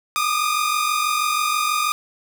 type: tone pair together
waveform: sawtooth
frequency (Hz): 1197 / 1243.2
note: D6 / D#6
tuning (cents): +33 / -2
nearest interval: minor second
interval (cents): 65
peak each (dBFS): -18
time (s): 0.16-1.92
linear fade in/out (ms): 0
effects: none